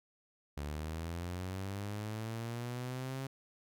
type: linear sweep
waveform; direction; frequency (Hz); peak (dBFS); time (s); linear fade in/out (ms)
sawtooth; up; 71.4 to 135.3; -34; 0.57-3.27; 5
effects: none